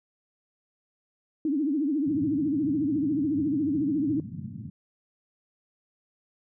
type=tone with vibrato; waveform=sine; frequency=292.4 Hz; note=D4; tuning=7 cents flat; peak=-23 dBFS; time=1.45-4.2 s; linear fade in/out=2 ms; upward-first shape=triangle; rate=14 Hz; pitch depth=200 cents each way
type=band-pass noise; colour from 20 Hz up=pink; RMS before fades=-38 dBFS; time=2.06-4.7 s; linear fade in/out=5 ms; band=100 to 250 Hz; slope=48 dB/octave
effects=none